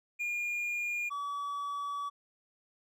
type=tone pair in turn; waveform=triangle; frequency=2421 / 1142.6 Hz; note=D#7 / D6; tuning=-48 / -48 cents; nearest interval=octave + minor second; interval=1300 cents; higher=first; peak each=-30 / -32 dBFS; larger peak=first; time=0.19-1.1 / 1.1-2.1 s; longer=second; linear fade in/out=20 ms; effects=none